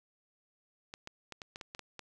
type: clicks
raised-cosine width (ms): 0.2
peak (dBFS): -26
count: 9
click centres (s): 0.939 / 1.074 / 1.323 / 1.418 / 1.559 / 1.612 / 1.749 / 1.793 / 1.993
effects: none